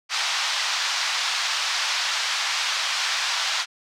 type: band-pass noise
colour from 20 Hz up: white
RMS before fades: -25 dBFS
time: 0.09-3.66 s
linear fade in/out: 50 ms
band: 830 to 5400 Hz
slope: 24 dB/octave
effects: none